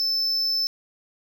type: tone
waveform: triangle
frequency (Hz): 5274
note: E8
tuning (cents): 0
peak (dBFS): -20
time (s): 0-0.67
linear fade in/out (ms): 0
effects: none